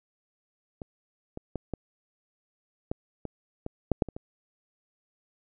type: clicks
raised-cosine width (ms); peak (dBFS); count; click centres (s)
2; -24 / -23 / -18 / -18 / -16 / -21 / -20 / -9 / -8 / -24 / -24; 11; 0.818 / 1.374 / 1.557 / 1.737 / 2.915 / 3.253 / 3.664 / 3.917 / 4.022 / 4.087 / 4.165
effects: none